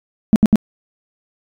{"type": "tone bursts", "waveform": "sine", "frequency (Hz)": 215.8, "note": "A3", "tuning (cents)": -33, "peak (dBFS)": -4, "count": 3, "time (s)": [0.33, 0.557], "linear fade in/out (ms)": 0, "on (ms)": 29, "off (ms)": 70, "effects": ["tanh soft clip ceiling -2 dBFS"]}